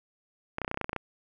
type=clicks; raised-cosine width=0.5 ms; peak=-16 dBFS; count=12; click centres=0.584 / 0.617 / 0.647 / 0.679 / 0.714 / 0.744 / 0.774 / 0.813 / 0.844 / 0.894 / 0.931 / 0.963 s; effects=none